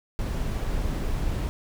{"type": "noise", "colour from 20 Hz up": "brown", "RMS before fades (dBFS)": -27, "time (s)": [0.19, 1.49], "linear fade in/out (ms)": 0, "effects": []}